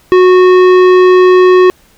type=tone with tanh clipping; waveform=sine; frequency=366.9 Hz; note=F#4; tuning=15 cents flat; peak=-4 dBFS; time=0.12-1.7 s; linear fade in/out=0 ms; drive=15 dB; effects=pink hiss -47 dBFS RMS until 1.97 s